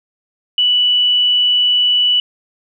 sine tone, 2960 Hz, F#7, in tune, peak -10 dBFS, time 0.58-2.2 s, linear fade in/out 2 ms, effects none

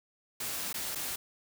white noise with dropouts, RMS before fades -36 dBFS, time 0.4-1.16 s, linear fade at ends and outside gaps 5 ms, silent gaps 0.729-0.741 / 0.95-0.955 s, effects none

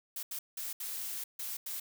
blue noise bursts at uneven times, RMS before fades -39 dBFS, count 6, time 0.16-0.23 / 0.31-0.39 / 0.57-0.73 / 0.8-1.24 / 1.39-1.57 / 1.66-1.8 s, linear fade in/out 5 ms, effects none

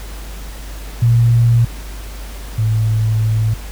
sine tone pair in turn, 117.5 / 109.84 Hz, A#2 / A2, +14 / -3 cents, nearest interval minor second, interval 117 cents, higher first, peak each -8 / -12 dBFS, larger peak first, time 1.02-1.65 / 2.58-3.54 s, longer second, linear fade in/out 5 ms, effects added 50 Hz sine -27 dBFS peak until 3.71 s + pink hiss -36 dBFS RMS until 3.71 s

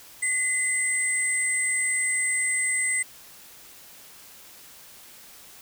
sine tone pair together, 2033 / 8141 Hz, B6 / C9, +50 / -48 cents, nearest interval 2 octaves, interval 2402 cents, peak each -25 dBFS, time 0.22-3.03 s, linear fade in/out 10 ms, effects white hiss -48 dBFS RMS until 5.61 s

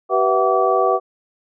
sine tone cluster, 384.9 / 489.7 / 662 / 750 / 1152 Hz, G4 / B4 / E5 / F#5 / D6, -32 / -15 / +7 / +23 / -34 cents, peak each -20 dBFS, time 0.09-1 s, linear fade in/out 50 ms, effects none

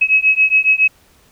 sine beating tone pair, 2559 / 2566.2 Hz, D#7 / E7, +48 / -47 cents, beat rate 7.2 Hz, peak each -13 dBFS, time 0.01-0.88 s, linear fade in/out 10 ms, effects pink hiss -52 dBFS RMS until 1.31 s

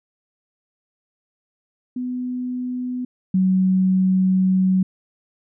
sine tone pair in turn, 250 / 187.29 Hz, B3 / F#3, +21 / +21 cents, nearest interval perfect fourth, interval 500 cents, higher first, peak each -23 / -14 dBFS, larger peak second, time 1.96-3.05 / 3.34-4.83 s, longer second, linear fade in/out 5 ms, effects none

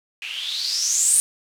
violet noise with low-pass filter sweep, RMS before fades -22 dBFS, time 0.22-1.2 s, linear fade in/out 0 ms, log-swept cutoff 2500 to 9300 Hz, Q 8.5, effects none

